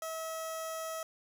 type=tone with notch filter; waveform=15% pulse; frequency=645 Hz; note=E5; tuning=38 cents flat; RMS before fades=-39 dBFS; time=0.02-1.03 s; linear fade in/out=2 ms; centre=2300 Hz; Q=1.1; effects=none